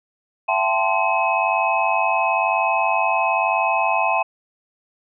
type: tone cluster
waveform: sine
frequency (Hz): 672 / 771 / 872 / 1039 / 2558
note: E5 / G5 / A5 / C6 / D#7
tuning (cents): +33 / -29 / -16 / -12 / +47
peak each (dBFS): -23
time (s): 0.48-4.23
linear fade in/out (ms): 10
effects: none